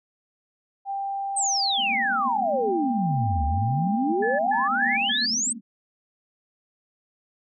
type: tone with pitch glide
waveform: sine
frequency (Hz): 790 to 794.6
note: G5 to G5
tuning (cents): +13 to +23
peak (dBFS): -26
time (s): 0.85-5.12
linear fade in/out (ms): 50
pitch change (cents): +10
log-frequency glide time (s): 2.6-3.27
type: exponential two-way sweep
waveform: sine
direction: down then up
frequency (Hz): 8570 to 69.9 to 8570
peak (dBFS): -22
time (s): 1.36-5.53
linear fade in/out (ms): 10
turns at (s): 3.45
type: band-pass noise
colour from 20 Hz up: white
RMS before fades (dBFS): -36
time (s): 1.77-5.61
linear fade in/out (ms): 20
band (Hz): 210 to 250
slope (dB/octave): 96
type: tone bursts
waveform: sine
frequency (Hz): 1724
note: A6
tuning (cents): -36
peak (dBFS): -26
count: 4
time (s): 4.22-5.26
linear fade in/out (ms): 10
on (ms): 170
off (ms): 120
effects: none